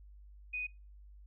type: tone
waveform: sine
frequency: 2489 Hz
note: D#7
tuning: in tune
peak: -35 dBFS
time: 0.53-0.67 s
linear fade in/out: 10 ms
effects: noise-tail reverb RT60 0.3 s tail -25 dB re dry + added 50 Hz sine -52 dBFS peak until 1.26 s